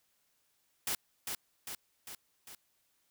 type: noise with echo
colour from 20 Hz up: white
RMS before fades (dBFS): -34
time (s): 0.87-0.95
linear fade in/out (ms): 2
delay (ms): 400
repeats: 4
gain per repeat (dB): -4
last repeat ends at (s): 2.55
effects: white hiss -75 dBFS RMS until 3.1 s